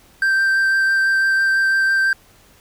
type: tone with vibrato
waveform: triangle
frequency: 1568 Hz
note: G6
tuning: in tune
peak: -12 dBFS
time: 0.22-2.13 s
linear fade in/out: 2 ms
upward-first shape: triangle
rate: 6 Hz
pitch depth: 11 cents each way
effects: pink hiss -51 dBFS RMS until 2.6 s